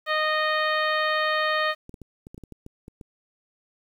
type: harmonic tone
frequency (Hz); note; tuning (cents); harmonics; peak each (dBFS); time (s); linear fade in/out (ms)
618; D#5; -12; 1 / 2 / 3 / 4 / 5 / 6 / 7; -27 / -26 / -26 / -35 / -34 / -36 / -37; 0.06-1.75; 50
type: clicks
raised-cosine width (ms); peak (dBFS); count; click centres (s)
3; -28; 11; 1.894 / 1.942 / 2.017 / 2.269 / 2.345 / 2.379 / 2.437 / 2.523 / 2.664 / 2.881 / 3.012
effects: 9-bit